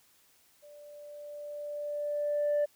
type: tone with level ramp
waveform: sine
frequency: 587.3 Hz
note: D5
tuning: in tune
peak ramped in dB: -50 to -22 dBFS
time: 0.62-2.66 s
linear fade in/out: 20 ms
effects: tanh soft clip ceiling -23 dBFS + white hiss -65 dBFS RMS until 2.75 s